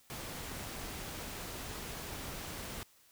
pink noise, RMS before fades -43 dBFS, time 0.1-2.83 s, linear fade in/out 0 ms, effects white hiss -65 dBFS RMS until 3.11 s

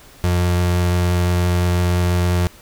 35% pulse tone with vibrato, 88.5 Hz, F2, 23 cents sharp, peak -13 dBFS, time 0.24-2.47 s, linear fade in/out 0 ms, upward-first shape triangle, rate 5.9 Hz, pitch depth 8 cents each way, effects pink hiss -45 dBFS RMS until 2.61 s

